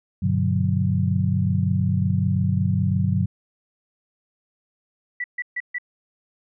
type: chord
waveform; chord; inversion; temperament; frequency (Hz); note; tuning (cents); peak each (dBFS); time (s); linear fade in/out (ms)
sine; G major seventh; none; equal; 98 / 123.47 / 146.83 / 185; G2 / B2 / D3 / F#3; 0 / 0 / 0 / 0; -22 / -26 / -25 / -23; 0.22-3.26; 10
type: tone bursts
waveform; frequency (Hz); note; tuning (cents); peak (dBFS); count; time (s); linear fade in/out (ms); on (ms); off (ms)
sine; 1962; B6; -12; -24; 4; 5.2-5.784; 5; 41; 140
effects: none